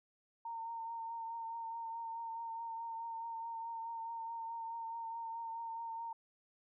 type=tone with vibrato; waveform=sine; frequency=916 Hz; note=A#5; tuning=31 cents flat; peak=-40 dBFS; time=0.45-6.13 s; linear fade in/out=5 ms; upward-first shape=triangle; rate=4.7 Hz; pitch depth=26 cents each way; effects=none